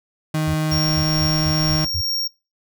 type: tone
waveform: 35% pulse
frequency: 155.56 Hz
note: D#3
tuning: in tune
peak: -17 dBFS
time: 0.34-1.85 s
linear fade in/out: 5 ms
type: tone bursts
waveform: sine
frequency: 83.6 Hz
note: E2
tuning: 25 cents sharp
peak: -23 dBFS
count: 7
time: 0.47-2.015 s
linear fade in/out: 10 ms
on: 75 ms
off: 170 ms
type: tone with tremolo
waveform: square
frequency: 5560 Hz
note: F8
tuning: 9 cents flat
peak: -20 dBFS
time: 0.71-2.28 s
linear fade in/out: 10 ms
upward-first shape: triangle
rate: 2.3 Hz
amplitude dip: 25%
type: noise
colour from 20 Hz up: brown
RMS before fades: -34 dBFS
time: 0.85-1.87 s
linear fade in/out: 2 ms
effects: noise-tail reverb RT60 0.3 s tail -25 dB re dry